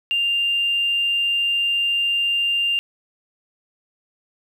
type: tone with tanh clipping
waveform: triangle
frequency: 2794 Hz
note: F7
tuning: in tune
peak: -17 dBFS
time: 0.11-2.79 s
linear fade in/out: 0 ms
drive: 1 dB
effects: none